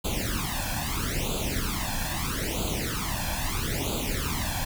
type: noise with flanger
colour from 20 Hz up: pink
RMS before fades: -29 dBFS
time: 0.04-4.65 s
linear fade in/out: 10 ms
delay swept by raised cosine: 0.27 to 1.21 ms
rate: 0.77 Hz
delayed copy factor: +0.9
effects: none